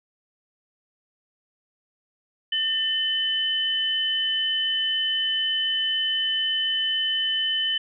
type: tone pair together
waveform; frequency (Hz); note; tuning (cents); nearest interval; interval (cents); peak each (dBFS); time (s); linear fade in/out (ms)
sine; 1801 / 3029; A6 / F#7; +40 / +40; major sixth; 900; -30 / -22; 2.52-7.78; 5
effects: none